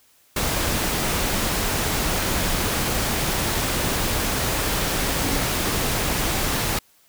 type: tone in noise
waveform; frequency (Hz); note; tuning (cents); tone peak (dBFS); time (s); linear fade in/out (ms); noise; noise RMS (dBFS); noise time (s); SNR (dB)
sine; 277.2; C#4; 0; -28; 5.2-5.41; 5; pink; -23; 0.36-6.79; -8
effects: white hiss -58 dBFS RMS until 7.08 s